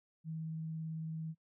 sine tone with vibrato, 160 Hz, D#3, 49 cents sharp, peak -38 dBFS, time 0.24-1.35 s, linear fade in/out 50 ms, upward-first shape sine, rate 18 Hz, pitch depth 11 cents each way, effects noise-tail reverb RT60 0.1 s tail -26 dB re dry

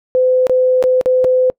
sine tone with dropouts, 510 Hz, C5, 44 cents flat, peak -9 dBFS, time 0.15-1.5 s, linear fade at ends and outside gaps 0 ms, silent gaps 0.469-0.496 / 0.826-0.839 / 1.012-1.059 / 1.243-1.247 s, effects noise-tail reverb RT60 0.1 s tail -26 dB re dry

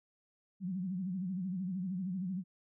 sine tone with vibrato, 185 Hz, F#3, in tune, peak -34 dBFS, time 0.6-2.44 s, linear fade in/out 50 ms, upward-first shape sine, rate 13 Hz, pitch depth 110 cents each way, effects none

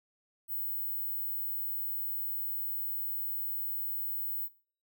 sine tone, 15990 Hz, B9, 20 cents sharp, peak -29 dBFS, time 0.48-4.49 s, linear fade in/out 50 ms, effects noise-tail reverb RT60 0.5 s tail -26 dB re dry + tanh soft clip ceiling -31 dBFS

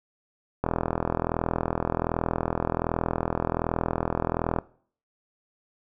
click train, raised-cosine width 1 ms, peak -10 dBFS, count 164, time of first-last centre 0.64-4.587 s, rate 41.3 Hz, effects noise-tail reverb RT60 0.5 s tail -20 dB re dry

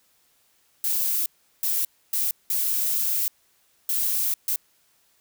violet noise bursts at uneven times, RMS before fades -24 dBFS, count 6, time 0.84-1.26 / 1.63-1.85 / 2.13-2.31 / 2.5-3.28 / 3.89-4.34 / 4.48-4.56 s, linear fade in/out 2 ms, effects white hiss -64 dBFS RMS until 5.2 s

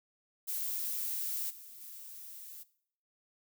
violet noise with level steps, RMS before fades -36 / -51 / -48 dBFS, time 0.47-2.64 s, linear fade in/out 20 ms, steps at 1.49 / 1.8 s, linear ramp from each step 20 ms, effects noise-tail reverb RT60 0.6 s tail -18 dB re dry

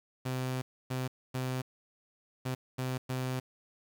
sawtooth tone bursts at uneven times, 128.6 Hz, C3, 30 cents flat, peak -28 dBFS, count 6, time 0.25-0.62 / 0.9-1.08 / 1.34-1.62 / 2.45-2.55 / 2.78-2.98 / 3.09-3.4 s, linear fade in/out 10 ms, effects 9-bit

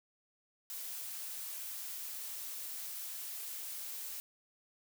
blue noise with high-pass filter sweep, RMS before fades -43 dBFS, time 0.7-4.2 s, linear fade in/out 0 ms, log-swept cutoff 540 to 330 Hz, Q 1.1, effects none

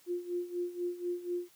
sine tone with tremolo, 352.7 Hz, F4, 17 cents sharp, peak -30 dBFS, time 0.06-1.49 s, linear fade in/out 50 ms, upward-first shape sine, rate 4.1 Hz, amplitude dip 80%, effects white hiss -63 dBFS RMS until 1.55 s + high-pass 60 Hz 12 dB/octave

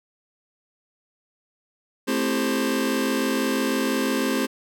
sawtooth chord, A minor seventh, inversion none, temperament just, 220 / 264 / 330 / 396 Hz, A3 / C4 / E4 / G4, 0 / +16 / +2 / +18 cents, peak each -23 / -20 / -26 / -24 dBFS, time 2.07-4.47 s, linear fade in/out 20 ms, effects none

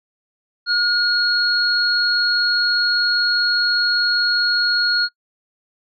sine tone pair together, 1437 / 4306 Hz, F6 / C8, +49 / +49 cents, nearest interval octave + perfect fifth, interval 1900 cents, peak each -17 dBFS, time 0.66-5.09 s, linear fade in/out 50 ms, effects noise-tail reverb RT60 0.1 s tail -23 dB re dry + MP3 64 kbps

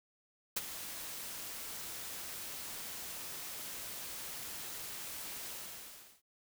white noise with ADSR envelope, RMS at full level -32 dBFS, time 0.56-6.22 s, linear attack 10 ms, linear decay 26 ms, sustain -12 dB, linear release 720 ms, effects none

